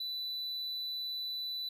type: tone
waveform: triangle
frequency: 3981 Hz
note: B7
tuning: 13 cents sharp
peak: -34 dBFS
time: 0-1.69 s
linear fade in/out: 5 ms
effects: none